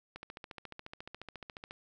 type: click train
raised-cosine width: 0.3 ms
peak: -28 dBFS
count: 23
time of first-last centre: 0.16-1.709 s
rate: 14.2 Hz
effects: none